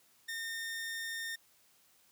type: tone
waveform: sawtooth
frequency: 1824 Hz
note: A#6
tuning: 38 cents flat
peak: -34 dBFS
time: 0.28-1.36 s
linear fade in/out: 10 ms
effects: white hiss -67 dBFS RMS until 2.11 s + high-pass 60 Hz 12 dB/octave